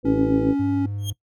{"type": "harmonic tone", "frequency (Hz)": 54.4, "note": "A1", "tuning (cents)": -19, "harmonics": [1, 2, 3, 4, 5, 6, 7, 8, 9], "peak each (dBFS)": [-33, -28, -32, -34, -24, -26, -30, -33, -26], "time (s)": [0.03, 0.55], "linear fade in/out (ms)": 50}
{"type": "tone with vibrato", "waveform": "triangle", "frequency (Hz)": 279.6, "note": "C#4", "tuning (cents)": 15, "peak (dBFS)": -17, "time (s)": [0.05, 0.86], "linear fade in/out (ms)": 5, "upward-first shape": "sine", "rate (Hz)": 2, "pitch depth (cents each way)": 8}
{"type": "tone", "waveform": "triangle", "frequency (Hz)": 101.5, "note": "G#2", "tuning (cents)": -39, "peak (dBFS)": -24, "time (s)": [0.59, 1.13], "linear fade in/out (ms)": 10}
{"type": "tone with exponential growth", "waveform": "sawtooth", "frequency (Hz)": 3226, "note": "G7", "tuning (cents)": 49, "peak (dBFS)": -22, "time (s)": [0.98, 1.1], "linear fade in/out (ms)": 2, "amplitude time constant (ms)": 25}
{"effects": ["noise-tail reverb RT60 0.1 s tail -20 dB re dry"]}